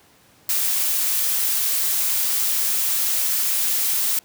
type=noise; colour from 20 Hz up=blue; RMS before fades=-21 dBFS; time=0.49-4.19 s; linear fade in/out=2 ms; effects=pink hiss -54 dBFS RMS until 4.24 s + high-pass 100 Hz 12 dB/octave